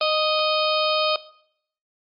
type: harmonic tone with a mistuned harmonic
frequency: 622.3 Hz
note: D#5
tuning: in tune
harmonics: 1 / 2 / 4 / 5 / 6 / 7 / 8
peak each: -22 / -25 / -28 / -29 / -30 / -30 / -31 dBFS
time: 0.01-1.16 s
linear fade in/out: 2 ms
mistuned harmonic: 1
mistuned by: -16 cents
effects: noise-tail reverb RT60 0.7 s tail -19 dB re dry + Opus 24 kbps